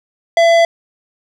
sine tone with tanh clipping, 672 Hz, E5, 33 cents sharp, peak -9 dBFS, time 0.37-0.65 s, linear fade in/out 2 ms, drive 15 dB, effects none

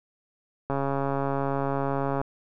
click train, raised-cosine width 1 ms, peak -14 dBFS, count 210, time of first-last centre 0.7-2.214 s, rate 138 Hz, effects none

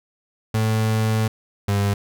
35% pulse tone pair in turn, 110 / 100.68 Hz, A2 / G2, 0 / +47 cents, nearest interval major second, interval 153 cents, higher first, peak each -16 dBFS, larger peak neither, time 0.54-1.28 / 1.68-1.94 s, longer first, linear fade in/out 5 ms, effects none

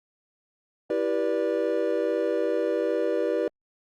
triangle chord, E minor seventh, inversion none, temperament equal with one note detuned, 329.6 / 392 / 485.7 / 587.3 Hz, E4 / G4 / B4 / D5, 0 / 0 / -29 / 0 cents, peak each -28 / -27 / -25 / -27 dBFS, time 0.9-3.48 s, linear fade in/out 2 ms, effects Opus 48 kbps

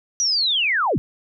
sine linear sweep, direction down, 5920 to 82.41 Hz, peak -17 dBFS, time 0.2-0.98 s, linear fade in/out 0 ms, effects none

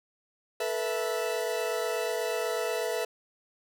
40% pulse chord, A suspended second, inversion none, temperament equal with one note detuned, 440 / 488.2 / 659.3 Hz, A4 / B4 / E5, 0 / -20 / 0 cents, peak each -32 dBFS, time 0.6-3.05 s, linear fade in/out 5 ms, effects none

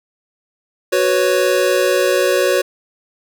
square chord, F# suspended fourth, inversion none, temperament equal, 370 / 493.9 / 554.4 Hz, F#4 / B4 / C#5, 0 / 0 / 0 cents, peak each -18 / -19 / -17 dBFS, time 0.92-2.62 s, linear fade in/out 10 ms, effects none

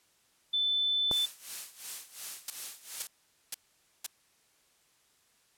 sine tone, 3520 Hz, A7, in tune, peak -26 dBFS, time 0.53-1.26 s, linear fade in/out 10 ms
blue noise with tremolo, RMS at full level -36 dBFS, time 1.11-3.07 s, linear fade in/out 0 ms, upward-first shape sine, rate 2.8 Hz, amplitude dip 85%
click, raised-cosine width 1 ms, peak -20 dBFS, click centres 1.113 s
blue noise bursts, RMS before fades -31 dBFS, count 4, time 2.48-4.064 s, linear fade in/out 2 ms, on 21 ms, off 500 ms
effects white hiss -68 dBFS RMS until 5.57 s + low-pass 11000 Hz 12 dB/octave

